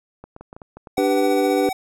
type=clicks; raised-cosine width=1 ms; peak=-24 dBFS; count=8; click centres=0.24 / 0.364 / 0.41 / 0.529 / 0.565 / 0.618 / 0.77 / 0.872 s
type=tone with tremolo; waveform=square; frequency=757 Hz; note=F#5; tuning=39 cents sharp; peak=-23 dBFS; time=0.97-1.73 s; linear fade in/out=5 ms; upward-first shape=sine; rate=15 Hz; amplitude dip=35%
type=chord; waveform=triangle; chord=G major; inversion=second; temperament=equal; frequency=293.7 / 392 / 493.9 Hz; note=D4 / G4 / B4; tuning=0 / 0 / 0 cents; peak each=-19 dBFS; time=0.98-1.69 s; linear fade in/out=0 ms
effects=none